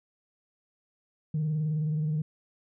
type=tone with vibrato; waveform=sine; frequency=153.8 Hz; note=D#3; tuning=20 cents flat; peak=-24 dBFS; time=1.34-2.22 s; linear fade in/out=5 ms; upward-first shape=square; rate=19 Hz; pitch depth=41 cents each way; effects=tanh soft clip ceiling -23 dBFS